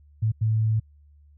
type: tone bursts at uneven times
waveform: sine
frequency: 110 Hz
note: A2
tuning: in tune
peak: -19 dBFS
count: 2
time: 0.22-0.32 / 0.41-0.8 s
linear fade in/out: 10 ms
effects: added 73 Hz sine -51 dBFS peak until 1.37 s